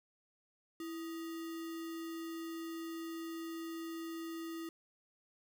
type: tone with sample-and-hold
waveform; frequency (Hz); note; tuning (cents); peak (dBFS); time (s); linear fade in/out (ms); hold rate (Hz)
sine; 330; E4; +2; -40; 0.8-4.69; 2; 1575
effects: none